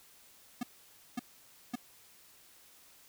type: tone bursts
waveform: square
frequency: 243.5 Hz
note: B3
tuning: 24 cents flat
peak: -33 dBFS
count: 3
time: 0.61-1.756 s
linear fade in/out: 5 ms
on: 22 ms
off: 540 ms
effects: white hiss -60 dBFS RMS until 3.08 s